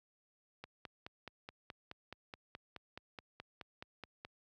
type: click train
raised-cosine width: 0.3 ms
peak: -30 dBFS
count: 18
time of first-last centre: 0.64-4.249 s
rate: 4.71 Hz
effects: high-pass 60 Hz 12 dB/octave